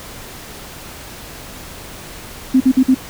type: tone bursts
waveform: sine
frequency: 260 Hz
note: C4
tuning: 11 cents flat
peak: -7 dBFS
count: 4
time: 2.54-2.947 s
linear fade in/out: 10 ms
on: 65 ms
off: 49 ms
effects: pink hiss -34 dBFS RMS until 3.09 s